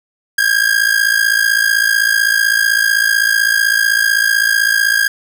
45% pulse ring-modulated tone, 1621 Hz, G#6, 42 cents flat, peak -8 dBFS, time 0.38-5.08 s, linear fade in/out 2 ms, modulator 27.9 Hz, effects none

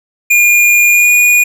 square tone with pitch glide, 2421 to 2449 Hz, D#7 to D#7, -48 to -28 cents, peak -6 dBFS, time 0.3-1.44 s, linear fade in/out 10 ms, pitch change +20 cents, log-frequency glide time 0.9-1.13 s, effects none

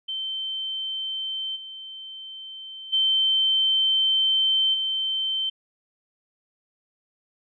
sine tone with level steps, 3100 Hz, G7, 20 cents flat, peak -27 / -36 / -18 / -23 dBFS, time 0.08-5.5 s, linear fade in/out 10 ms, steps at 1.55 / 2.92 / 4.73 s, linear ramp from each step 20 ms, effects none

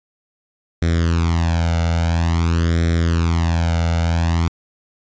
sawtooth tone with flanger, 83.6 Hz, E2, 25 cents sharp, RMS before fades -17 dBFS, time 0.82-4.48 s, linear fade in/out 0 ms, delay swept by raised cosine 0.53 to 1.41 ms, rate 0.49 Hz, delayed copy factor +0.8, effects resampled to 16000 Hz

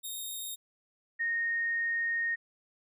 10% pulse / sine tone pair in turn, 3707 / 1853.5 Hz, A#7 / A#6, -10 / -10 cents, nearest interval octave, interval 1200 cents, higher first, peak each -29 / -28 dBFS, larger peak second, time 0.03-0.56 / 1.19-2.36 s, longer second, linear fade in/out 20 ms, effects none

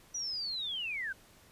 sine linear sweep, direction down, 5920 to 1480 Hz, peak -34 dBFS, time 0.14-1.13 s, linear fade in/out 10 ms, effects pink hiss -60 dBFS RMS until 1.51 s + resampled to 32000 Hz

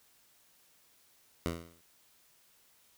10% pulse tone with exponential decay, 84 Hz, E2, 33 cents sharp, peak -21 dBFS, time 1.46-1.81 s, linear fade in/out 0 ms, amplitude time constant 76 ms, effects white hiss -66 dBFS RMS until 2.97 s

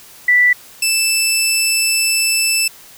sine / 15% pulse tone pair in turn, 1971 / 2642 Hz, B6 / E7, -4 / +3 cents, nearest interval perfect fourth, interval 507 cents, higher second, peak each -8 / -6 dBFS, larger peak second, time 0.28-0.53 / 0.82-2.68 s, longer second, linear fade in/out 5 ms, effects white hiss -41 dBFS RMS until 2.97 s

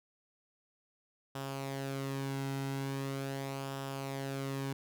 sawtooth tone with flanger, 136.5 Hz, C#3, 26 cents flat, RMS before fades -38 dBFS, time 1.35-4.73 s, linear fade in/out 5 ms, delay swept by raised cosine 0.46 to 1.76 ms, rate 0.41 Hz, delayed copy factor -0.5, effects none

